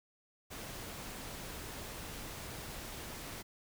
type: noise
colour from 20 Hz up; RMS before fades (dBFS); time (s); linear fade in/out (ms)
pink; -45; 0.5-3.43; 20
effects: none